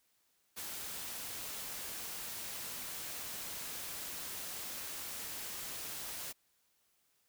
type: noise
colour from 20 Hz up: white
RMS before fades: -43 dBFS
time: 0.56-6.33 s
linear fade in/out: 20 ms
effects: white hiss -75 dBFS RMS until 7.28 s